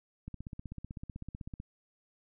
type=click train; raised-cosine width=5 ms; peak=-29 dBFS; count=22; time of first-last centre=0.28-1.601 s; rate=15.9 Hz; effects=none